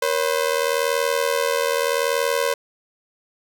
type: ring-modulated tone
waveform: sawtooth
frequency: 514 Hz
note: C5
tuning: 31 cents flat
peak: -12 dBFS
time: 0.02-2.54 s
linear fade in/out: 5 ms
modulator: 40.4 Hz
effects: none